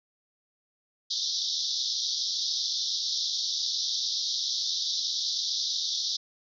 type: band-pass noise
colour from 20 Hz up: pink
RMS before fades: -30 dBFS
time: 1.1-6.17 s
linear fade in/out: 10 ms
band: 3500 to 5900 Hz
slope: 96 dB/octave
effects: none